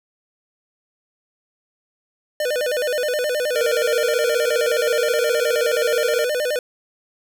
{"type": "tone with vibrato", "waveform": "square", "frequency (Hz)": 546, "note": "C#5", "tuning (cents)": -26, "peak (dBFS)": -20, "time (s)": [2.4, 6.59], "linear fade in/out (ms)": 2, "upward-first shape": "square", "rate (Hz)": 9.5, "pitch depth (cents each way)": 170}
{"type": "tone", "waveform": "square", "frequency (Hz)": 466.2, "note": "A#4", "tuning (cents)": 0, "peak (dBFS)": -21, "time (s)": [3.55, 6.25], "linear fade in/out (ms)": 5}
{"effects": []}